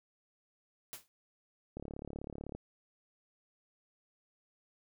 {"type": "noise with exponential decay", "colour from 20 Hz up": "white", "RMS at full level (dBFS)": -41, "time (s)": [0.93, 1.08], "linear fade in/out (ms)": 0, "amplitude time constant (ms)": 31}
{"type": "click train", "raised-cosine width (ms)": 2, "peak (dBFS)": -29, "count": 29, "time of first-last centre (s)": [1.77, 2.55], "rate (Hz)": 35.9}
{"effects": []}